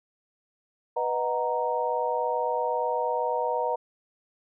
sine chord, B major seventh, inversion none, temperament equal, 493.9 / 622.3 / 740 / 932.3 Hz, B4 / D#5 / F#5 / A#5, 0 / 0 / 0 / 0 cents, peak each -29 / -31 / -33 / -28 dBFS, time 0.96-3.76 s, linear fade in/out 10 ms, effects none

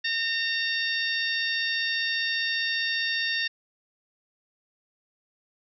harmonic tone, 915 Hz, A#5, 32 cents flat, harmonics 2 / 3 / 4 / 5 / 6, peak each -28 / -32 / -31 / -34 / -36 dBFS, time 0.04-3.48 s, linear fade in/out 10 ms, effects none

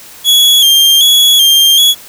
40% pulse tone with vibrato, 3276 Hz, G#7, 24 cents flat, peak -3 dBFS, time 0.24-1.95 s, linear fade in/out 50 ms, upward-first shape square, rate 1.3 Hz, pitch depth 47 cents each way, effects white hiss -34 dBFS RMS until 2.08 s

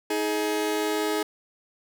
sawtooth tone pair together, 316 / 421.4 Hz, D#4 / G#4, +27 / +25 cents, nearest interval perfect fourth, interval 498 cents, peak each -24 / -22 dBFS, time 0.1-1.23 s, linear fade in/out 5 ms, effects none

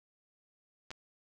clicks, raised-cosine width 0.2 ms, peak -26 dBFS, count 2, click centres 0.906 / 0.914 s, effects none

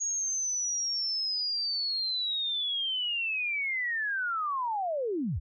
sine linear sweep, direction down, 6660 to 51.3 Hz, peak -28 dBFS, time 0-5.4 s, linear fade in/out 20 ms, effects none

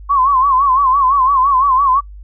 sine tone with vibrato, 1077 Hz, C6, 50 cents sharp, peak -9 dBFS, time 0.09-2.01 s, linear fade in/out 20 ms, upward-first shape sine, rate 5.9 Hz, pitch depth 110 cents each way, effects noise-tail reverb RT60 0.1 s tail -25 dB re dry + added 50 Hz sine -31 dBFS peak until 2.23 s

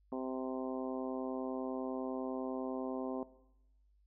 harmonic tone, 130 Hz, C3, 11 cents flat, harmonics 2 / 3 / 4 / 5 / 6 / 7 / 8, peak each -39 / -43 / -45 / -47 / -49 / -50 / -51 dBFS, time 0.12-3.23 s, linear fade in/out 2 ms, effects noise-tail reverb RT60 0.9 s tail -18 dB re dry + added 50 Hz sine -66 dBFS peak until 4.06 s

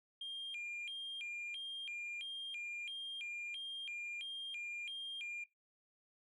sine tone with vibrato, 2778 Hz, F7, 10 cents flat, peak -39 dBFS, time 0.21-5.44 s, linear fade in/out 5 ms, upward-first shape square, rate 1.5 Hz, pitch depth 250 cents each way, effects noise-tail reverb RT60 0.2 s tail -19 dB re dry + tanh soft clip ceiling -40 dBFS

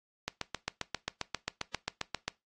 click train, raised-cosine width 0.2 ms, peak -15 dBFS, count 16, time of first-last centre 0.28-2.28 s, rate 7.5 Hz, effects noise-tail reverb RT60 0.2 s tail -20 dB re dry + AAC 32 kbps

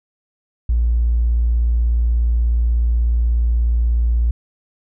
triangle tone, 58.27 Hz, A#1, in tune, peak -9 dBFS, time 0.69-4.31 s, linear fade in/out 5 ms, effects tanh soft clip ceiling -11 dBFS

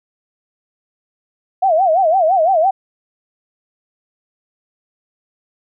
sine tone with vibrato, 698.5 Hz, F5, in tune, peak -10 dBFS, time 1.62-2.71 s, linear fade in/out 10 ms, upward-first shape sine, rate 5.9 Hz, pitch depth 200 cents each way, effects none

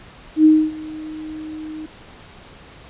sine tone with ADSR envelope, 311.1 Hz, D#4, in tune, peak -6 dBFS, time 0.36-1.86 s, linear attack 89 ms, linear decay 260 ms, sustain -22 dB, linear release 4 ms, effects pink hiss -43 dBFS RMS until 2.89 s + resampled to 8000 Hz

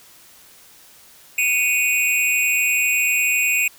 square tone with amplitude modulation, 2489 Hz, D#7, in tune, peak -13 dBFS, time 1.38-3.68 s, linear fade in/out 5 ms, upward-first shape sine, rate 252 Hz, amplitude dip 90%, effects white hiss -48 dBFS RMS until 3.78 s

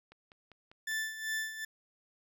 click train, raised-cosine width 0.3 ms, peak -38 dBFS, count 5, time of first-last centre 0.12-0.914 s, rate 5.04 Hz
40% pulse tone with tremolo, 1760 Hz, A6, in tune, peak -31 dBFS, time 0.87-1.65 s, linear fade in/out 5 ms, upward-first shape sine, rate 2.6 Hz, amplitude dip 70%
effects none

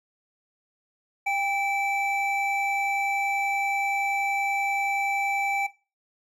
triangle tone pair together, 796.5 / 2319 Hz, G5 / D7, +27 / -22 cents, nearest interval octave + perfect fifth, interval 1851 cents, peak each -24 / -24 dBFS, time 1.26-5.67 s, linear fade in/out 10 ms, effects noise-tail reverb RT60 0.3 s tail -18 dB re dry

